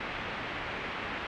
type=low-pass noise; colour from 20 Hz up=white; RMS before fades=-37 dBFS; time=0-1.27 s; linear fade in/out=5 ms; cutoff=2600 Hz; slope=24 dB/octave; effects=none